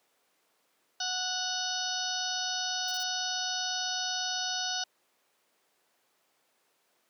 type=harmonic tone; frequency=738 Hz; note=F#5; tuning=5 cents flat; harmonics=1 / 2 / 4 / 5 / 6 / 7 / 8; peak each=-38 / -38 / -38 / -38 / -38 / -38 / -38 dBFS; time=1-4.84 s; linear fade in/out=5 ms
type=noise bursts; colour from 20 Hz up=blue; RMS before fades=-47 dBFS; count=3; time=2.88-3.032 s; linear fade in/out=2 ms; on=34 ms; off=25 ms
effects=pink hiss -71 dBFS RMS until 7.09 s + high-pass 400 Hz 12 dB/octave